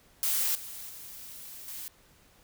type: noise with level steps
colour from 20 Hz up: blue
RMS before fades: -28 / -42 / -45 / -40 dBFS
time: 0.23-1.88 s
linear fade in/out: 0 ms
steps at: 0.55 / 0.89 / 1.68 s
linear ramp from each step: 2 ms
effects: pink hiss -61 dBFS RMS until 2.43 s